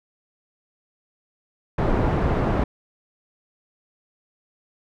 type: low-pass noise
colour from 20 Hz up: pink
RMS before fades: -21 dBFS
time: 1.78-2.64 s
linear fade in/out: 5 ms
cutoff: 1000 Hz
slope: 12 dB/octave
effects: none